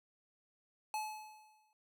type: tone with exponential decay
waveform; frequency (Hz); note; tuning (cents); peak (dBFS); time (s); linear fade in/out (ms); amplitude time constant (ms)
square; 859; A5; -42; -35; 0.94-1.73; 1; 170
effects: none